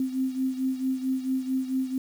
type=beating tone pair; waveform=sine; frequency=260.4 / 264.9 Hz; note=C4 / C4; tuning=-8 / +22 cents; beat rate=4.5 Hz; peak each=-26 / -31 dBFS; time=0-1.98 s; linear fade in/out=2 ms; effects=8-bit